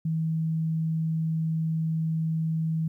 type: tone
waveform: sine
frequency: 160.7 Hz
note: E3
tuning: 44 cents flat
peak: -24 dBFS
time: 0.05-2.88 s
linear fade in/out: 5 ms
effects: 11-bit